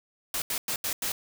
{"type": "noise bursts at uneven times", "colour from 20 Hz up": "white", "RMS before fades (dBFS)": -30, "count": 5, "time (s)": [[0.34, 0.42], [0.5, 0.58], [0.68, 0.76], [0.84, 0.93], [1.02, 1.12]], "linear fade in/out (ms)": 2, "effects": []}